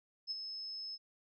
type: tone with ADSR envelope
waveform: sine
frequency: 5200 Hz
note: E8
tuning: 24 cents flat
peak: -34 dBFS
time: 0.27-0.98 s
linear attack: 39 ms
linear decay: 24 ms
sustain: -7 dB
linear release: 38 ms
effects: none